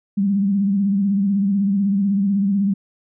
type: tone with vibrato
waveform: sine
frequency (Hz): 198.5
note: G3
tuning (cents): +22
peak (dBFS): -15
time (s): 0.17-2.74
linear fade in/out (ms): 10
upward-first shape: sine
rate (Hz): 16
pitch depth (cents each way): 64
effects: none